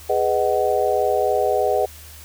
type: chord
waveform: sine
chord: G# minor seventh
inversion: none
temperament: just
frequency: 415.3 / 498.4 / 623 / 747.5 Hz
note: G#4 / B4 / D#5 / F#5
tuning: 0 / +16 / +2 / +17 cents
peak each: -22 dBFS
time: 0.09-1.86 s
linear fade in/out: 10 ms
effects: added 77 Hz sine -42 dBFS peak until 2.24 s + white hiss -43 dBFS RMS until 2.24 s